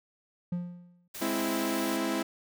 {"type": "tone with exponential decay", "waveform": "triangle", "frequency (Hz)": 175.9, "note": "F3", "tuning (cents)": 13, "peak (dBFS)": -25, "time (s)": [0.52, 1.08], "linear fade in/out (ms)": 5, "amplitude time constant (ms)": 120}
{"type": "noise", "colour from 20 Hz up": "white", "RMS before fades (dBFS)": -41, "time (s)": [1.14, 1.97], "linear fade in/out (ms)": 10}
{"type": "chord", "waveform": "sawtooth", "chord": "Ab augmented", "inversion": "none", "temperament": "equal", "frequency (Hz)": [207.7, 261.6, 329.6], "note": ["Ab3", "C4", "E4"], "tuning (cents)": [0, 0, 0], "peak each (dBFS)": [-31, -29, -27], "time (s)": [1.21, 2.23], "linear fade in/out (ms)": 10}
{"effects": []}